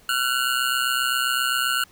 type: ring-modulated tone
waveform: 25% pulse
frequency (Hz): 1428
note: F6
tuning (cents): +38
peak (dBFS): -14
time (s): 0.09-1.84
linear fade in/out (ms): 2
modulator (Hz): 63.8
effects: pink hiss -54 dBFS RMS until 1.91 s